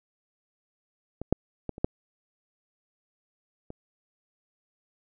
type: clicks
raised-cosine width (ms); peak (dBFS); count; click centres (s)
2; -21 / -7 / -18 / -27 / -9 / -26; 6; 1.216 / 1.326 / 1.693 / 1.781 / 1.845 / 3.704
effects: none